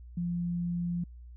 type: tone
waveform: sine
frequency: 173.7 Hz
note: F3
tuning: 9 cents flat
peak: -29 dBFS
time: 0.17-1.04 s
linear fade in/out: 5 ms
effects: added 60 Hz sine -45 dBFS peak until 1.36 s